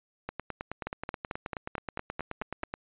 two click trains, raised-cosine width 0.5 ms, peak -19 / -18 dBFS, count 24 / 9, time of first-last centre 0.29-2.739 / 0.87-2.636 s, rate 9.39 / 4.53 Hz, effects resampled to 8000 Hz

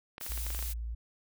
clicks, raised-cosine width 0.3 ms, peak -26 dBFS, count 10, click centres 0.181 / 0.212 / 0.264 / 0.32 / 0.376 / 0.466 / 0.504 / 0.548 / 0.591 / 0.626 s
blue noise, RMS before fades -40 dBFS, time 0.2-0.74 s, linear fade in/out 20 ms
sine tone, 57 Hz, A#1, 38 cents flat, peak -34 dBFS, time 0.29-0.95 s, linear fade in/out 10 ms
effects none

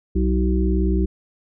harmonic tone with a mistuned harmonic, 62.8 Hz, B1, 30 cents sharp, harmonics 1 / 3 / 5 / 6, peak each -18 / -23 / -25 / -26 dBFS, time 0.15-1.06 s, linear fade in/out 10 ms, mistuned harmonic 5, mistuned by +25 cents, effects none

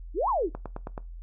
sine exponential two-way sweep, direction up then down, 277.3 to 1138 to 277.3 Hz, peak -23 dBFS, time 0.14-0.5 s, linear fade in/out 50 ms, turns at 0.29 s
click train, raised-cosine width 1 ms, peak -21 dBFS, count 5, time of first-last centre 0.55-0.978 s, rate 9.34 Hz
effects noise-tail reverb RT60 0.2 s tail -19 dB re dry + added 42 Hz sine -38 dBFS peak until 1.22 s

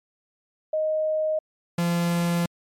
sine / 45% pulse tone pair in turn, 623 / 171.97 Hz, D#5 / F3, +2 / -26 cents, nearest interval octave + minor seventh, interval 2228 cents, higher first, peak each -21 dBFS, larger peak neither, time 0.73-1.39 / 1.78-2.46 s, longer second, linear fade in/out 5 ms, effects MP3 64 kbps

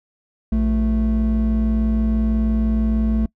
triangle tone pair together, 58.27 / 220 Hz, A#1 / A3, 0 / 0 cents, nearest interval octave + major seventh, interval 2300 cents, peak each -15 dBFS, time 0.52-3.26 s, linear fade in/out 5 ms, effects noise-tail reverb RT60 0.1 s tail -25 dB re dry + tanh soft clip ceiling -11 dBFS

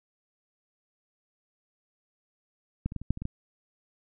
clicks, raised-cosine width 5 ms, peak -16 / -26 / -20 / -27 / -12 / -25 / -23 / -19 dBFS, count 8, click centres 2.86 / 2.921 / 2.963 / 3.016 / 3.106 / 3.174 / 3.22 / 3.254 s, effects none

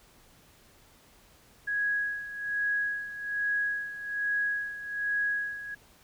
sine tone with tremolo, 1661.2 Hz, G#6, in tune, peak -25 dBFS, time 1.67-5.75 s, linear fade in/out 10 ms, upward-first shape sine, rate 1.2 Hz, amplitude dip 75%, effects pink hiss -59 dBFS RMS until 6.03 s

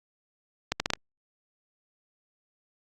accelerating click train, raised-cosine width 0.2 ms, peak -8 dBFS, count 5, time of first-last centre 0.72-0.935 s, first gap 80 ms, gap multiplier 0.74, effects Opus 48 kbps

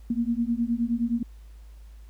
sine beating tone pair, 230 / 239.6 Hz, A#3 / A#3, -23 / +48 cents, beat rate 9.6 Hz, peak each -26 dBFS, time 0.1-1.23 s, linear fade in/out 5 ms, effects added 53 Hz sine -43 dBFS peak until 2.09 s + pink hiss -63 dBFS RMS until 2.09 s

